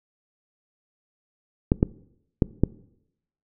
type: clicks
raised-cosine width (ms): 3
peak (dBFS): -4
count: 4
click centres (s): 1.719 / 1.829 / 2.422 / 2.636
effects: noise-tail reverb RT60 0.8 s tail -21 dB re dry